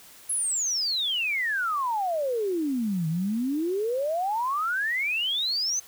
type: exponential two-way sweep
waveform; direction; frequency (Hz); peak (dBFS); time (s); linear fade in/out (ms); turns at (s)
sine; down then up; 11240 to 154.8 to 6340; -24; 0.29-5.8; 10; 3.08
effects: white hiss -50 dBFS RMS until 5.87 s